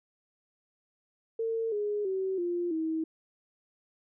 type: tone with pitch steps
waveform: sine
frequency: 452.7 / 415.1 / 380.7 / 349.1 / 320.1 Hz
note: A4 / G#4 / F#4 / F4 / D#4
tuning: +49 / -1 / +49 / -1 / +49 cents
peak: -28 dBFS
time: 1.39-3.04 s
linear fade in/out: 5 ms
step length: 330 ms
effects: none